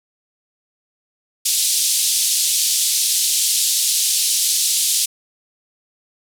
white band-pass noise, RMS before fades -18 dBFS, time 1.45-5.06 s, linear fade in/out 10 ms, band 3400 to 11000 Hz, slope 24 dB/octave, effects none

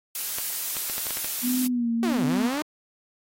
blue noise, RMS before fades -29 dBFS, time 0.15-1.67 s, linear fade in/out 2 ms
clicks, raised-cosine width 0.2 ms, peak -15 dBFS, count 8, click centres 0.385 / 0.768 / 0.898 / 0.981 / 1.068 / 1.107 / 1.171 / 1.245 s
sine tone with vibrato, 242 Hz, B3, 35 cents flat, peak -22 dBFS, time 1.42-2.5 s, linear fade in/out 50 ms, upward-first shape sine, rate 1.4 Hz, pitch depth 83 cents each way
sawtooth linear two-way sweep, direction down then up, 390 to 137.6 to 312.2 Hz, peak -22 dBFS, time 2.03-2.62 s, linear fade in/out 0 ms, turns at 2.25 s
effects AAC 48 kbps

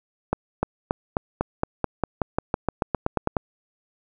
accelerating click train, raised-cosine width 1 ms, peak -7 dBFS, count 18, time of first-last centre 0.33-3.368 s, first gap 300 ms, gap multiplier 0.93, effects none

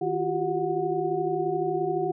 sine tone cluster, 158.5 / 341.5 / 355.8 / 387.4 / 731 Hz, D#3 / F4 / F4 / G4 / F#5, +32 / -39 / +32 / -20 / -21 cents, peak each -36 / -34 / -29 / -28 / -30 dBFS, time 0.01-2.12 s, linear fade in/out 10 ms, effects none

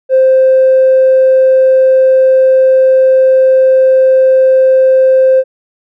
triangle tone with tanh clipping, 523.3 Hz, C5, in tune, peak -4 dBFS, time 0.09-5.44 s, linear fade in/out 50 ms, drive 5 dB, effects none

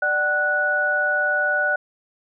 sine tone cluster, 594 / 756 / 1473 Hz, D5 / F#5 / F#6, +20 / +37 / -8 cents, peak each -25 / -28 / -19 dBFS, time 0.02-1.76 s, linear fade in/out 5 ms, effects none

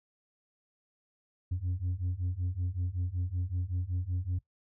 sine beating tone pair, 87.31 / 92.61 Hz, F2 / F#2, 0 / +2 cents, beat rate 5.3 Hz, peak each -32 / -31 dBFS, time 1.51-4.39 s, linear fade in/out 10 ms, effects noise-tail reverb RT60 0.1 s tail -18 dB re dry + tanh soft clip ceiling -27 dBFS

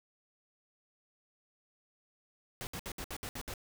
pink noise bursts, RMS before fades -41 dBFS, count 8, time 2.61-3.538 s, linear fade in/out 0 ms, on 60 ms, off 64 ms, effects none

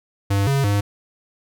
square tone with pitch steps, 99.6 / 138.1 / 101.7 Hz, G2 / C#3 / G#2, +28 / -6 / -36 cents, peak -17 dBFS, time 0.3-0.81 s, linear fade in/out 10 ms, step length 170 ms, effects none

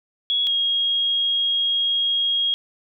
sine tone pair in turn, 3346 / 3273 Hz, G#7 / G#7, +12 / -26 cents, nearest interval unison, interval 38 cents, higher first, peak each -18 dBFS, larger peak neither, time 0.3-0.47 / 0.47-2.54 s, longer second, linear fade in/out 0 ms, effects none

